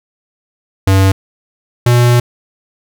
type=tone pair in turn; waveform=square; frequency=96.2 / 121.2 Hz; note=G2 / B2; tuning=-32 / -32 cents; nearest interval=major third; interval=400 cents; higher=second; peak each=-7 dBFS; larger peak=neither; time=0.87-1.12 / 1.86-2.2 s; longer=second; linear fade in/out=5 ms; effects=none